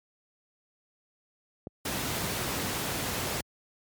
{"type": "clicks", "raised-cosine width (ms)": 2, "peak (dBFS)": -24, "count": 3, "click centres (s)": [1.671, 1.888, 1.958]}
{"type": "noise", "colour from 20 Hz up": "pink", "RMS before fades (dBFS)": -31, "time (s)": [1.85, 3.41], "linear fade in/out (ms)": 5}
{"effects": ["high-pass 80 Hz 12 dB/octave", "MP3 96 kbps"]}